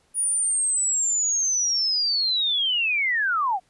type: linear sweep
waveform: sine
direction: down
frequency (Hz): 9710 to 698.5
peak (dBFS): -20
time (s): 0.14-3.6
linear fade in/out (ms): 50
effects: pink hiss -64 dBFS RMS until 3.69 s + resampled to 24000 Hz